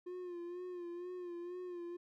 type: tone with vibrato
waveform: triangle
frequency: 354 Hz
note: F4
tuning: 23 cents sharp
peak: -40 dBFS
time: 0.06-1.97 s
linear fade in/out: 10 ms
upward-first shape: sine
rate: 2.1 Hz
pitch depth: 48 cents each way
effects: none